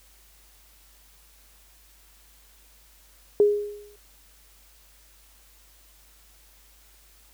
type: tone with exponential decay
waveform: sine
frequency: 413.2 Hz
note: G#4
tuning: 9 cents flat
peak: -12 dBFS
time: 3.4-3.96 s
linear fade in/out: 1 ms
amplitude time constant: 120 ms
effects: added 50 Hz sine -57 dBFS peak until 7.33 s + white hiss -57 dBFS RMS until 7.33 s